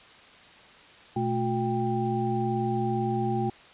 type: tone cluster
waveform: sine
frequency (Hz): 121.5 / 219.4 / 359.9 / 790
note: B2 / A3 / F#4 / G5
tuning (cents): -28 / -5 / -48 / +13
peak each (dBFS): -30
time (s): 1.16-3.5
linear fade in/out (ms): 5
effects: white hiss -51 dBFS RMS until 3.73 s + resampled to 8000 Hz